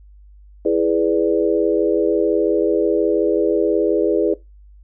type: chord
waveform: sine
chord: E dominant seventh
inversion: none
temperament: equal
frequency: 329.6 / 415.3 / 493.9 / 587.3 Hz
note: E4 / G#4 / B4 / D5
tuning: 0 / 0 / 0 / 0 cents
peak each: -19 / -18 / -20 / -23 dBFS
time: 0.65-4.34 s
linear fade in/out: 5 ms
effects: noise-tail reverb RT60 0.2 s tail -20 dB re dry + added 50 Hz sine -42 dBFS peak until 4.83 s